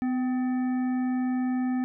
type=harmonic tone with a mistuned harmonic; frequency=252.9 Hz; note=B3; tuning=41 cents sharp; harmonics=1 / 3 / 5 / 7 / 9; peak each=-24 / -38 / -48 / -45 / -53 dBFS; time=0.02-1.84 s; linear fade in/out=0 ms; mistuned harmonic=3; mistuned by=+33 cents; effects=none